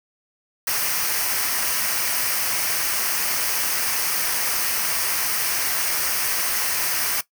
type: noise with comb filter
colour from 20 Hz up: white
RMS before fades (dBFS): -23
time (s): 0.67-7.21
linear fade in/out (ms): 5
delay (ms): 0.27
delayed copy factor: -0.55
effects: noise-tail reverb RT60 0.1 s tail -17 dB re dry